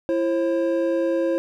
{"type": "tone pair together", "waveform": "triangle", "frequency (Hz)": [335.1, 535], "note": ["E4", "C5"], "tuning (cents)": [29, 38], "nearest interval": "minor sixth", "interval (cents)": 809, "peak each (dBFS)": -20, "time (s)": [0.09, 1.38], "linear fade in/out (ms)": 0, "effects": []}